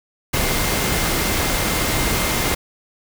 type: tone in noise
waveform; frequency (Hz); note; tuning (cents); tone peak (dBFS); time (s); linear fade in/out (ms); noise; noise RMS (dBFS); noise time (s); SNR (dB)
sine; 2100; C7; +6; -31; 0.33-2.55; 10; pink; -20; 0.33-2.55; -14
effects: none